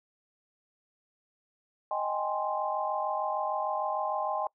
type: chord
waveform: sine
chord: Ab major seventh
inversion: second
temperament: equal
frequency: 622.3 / 784 / 830.6 / 1046.5 Hz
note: Eb5 / G5 / Ab5 / C6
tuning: 0 / 0 / 0 / 0 cents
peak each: -34 dBFS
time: 1.91-4.47 s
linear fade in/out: 2 ms
effects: noise-tail reverb RT60 0.1 s tail -23 dB re dry